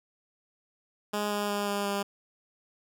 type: tone with pitch steps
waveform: 10% pulse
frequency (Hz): 207.7 / 205.9 / 204.1 / 202.4 / 200.6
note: G#3 / G#3 / G#3 / G#3 / G3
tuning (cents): 0 / -15 / -30 / -44 / +40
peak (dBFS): -20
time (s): 1.13-2.03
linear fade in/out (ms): 10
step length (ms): 180
effects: none